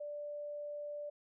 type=tone; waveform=sine; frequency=587.3 Hz; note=D5; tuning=in tune; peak=-40 dBFS; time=0-1.1 s; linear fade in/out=10 ms; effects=none